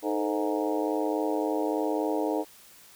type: harmonic tone with a mistuned harmonic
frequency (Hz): 103.5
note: G#2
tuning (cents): -5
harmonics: 3 / 4 / 5 / 6 / 7 / 8 / 9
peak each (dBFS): -29 / -31 / -33 / -35 / -36 / -37 / -38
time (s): 0.02-2.45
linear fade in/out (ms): 50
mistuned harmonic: 4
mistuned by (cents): +91
effects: white hiss -53 dBFS RMS until 2.95 s